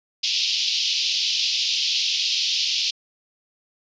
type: band-pass noise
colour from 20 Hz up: white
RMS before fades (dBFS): -23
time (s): 0.23-2.91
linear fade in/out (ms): 10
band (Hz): 2700 to 5400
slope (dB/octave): 48
effects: resampled to 16000 Hz